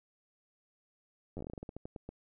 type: slowing click train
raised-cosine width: 2 ms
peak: -29 dBFS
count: 16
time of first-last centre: 1.37-2.09 s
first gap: 10 ms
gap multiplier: 1.2
effects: none